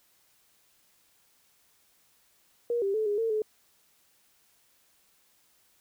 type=tone with pitch steps; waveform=sine; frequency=474.7 / 394.4 / 435.3 / 411.8 / 453.1 / 429.9 Hz; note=A#4 / G4 / A4 / G#4 / A#4 / A4; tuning=+31 / +11 / -19 / -15 / -49 / -40 cents; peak=-25 dBFS; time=2.7-3.42 s; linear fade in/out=2 ms; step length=120 ms; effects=white hiss -66 dBFS RMS until 5.8 s